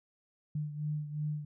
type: beating tone pair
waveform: sine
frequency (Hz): 149.8 / 152.6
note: D3 / D#3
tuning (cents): +35 / -33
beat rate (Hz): 2.8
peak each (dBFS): -34 / -40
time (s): 0.55-1.45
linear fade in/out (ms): 5
effects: none